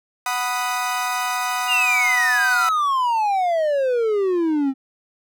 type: chord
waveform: 30% pulse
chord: B major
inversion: second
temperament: equal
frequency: 740 / 987.8 / 1244.5 Hz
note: F#5 / B5 / D#6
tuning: 0 / 0 / 0 cents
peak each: -23 dBFS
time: 0.26-2.69 s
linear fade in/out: 2 ms
type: exponential sweep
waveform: triangle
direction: down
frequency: 2900 to 261.6 Hz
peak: -15 dBFS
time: 1.67-4.74 s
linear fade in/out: 50 ms
effects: none